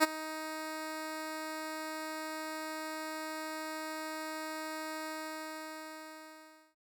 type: tone with ADSR envelope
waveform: 10% pulse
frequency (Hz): 313.3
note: D#4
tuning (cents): +12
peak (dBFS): -12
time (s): 0-6.75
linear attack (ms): 32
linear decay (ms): 23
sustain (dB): -18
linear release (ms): 1700
effects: none